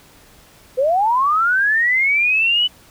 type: linear sweep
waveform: sine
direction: up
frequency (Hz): 489.6 to 3000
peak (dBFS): -13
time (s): 0.77-2.68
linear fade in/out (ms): 20
effects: pink hiss -48 dBFS RMS until 2.9 s